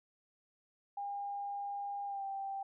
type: tone with pitch glide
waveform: sine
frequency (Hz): 806 to 784.4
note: G5 to G5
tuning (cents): +48 to +1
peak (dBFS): -37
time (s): 0.97-2.63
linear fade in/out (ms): 5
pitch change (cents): -47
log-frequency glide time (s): 2.06-2.24
effects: none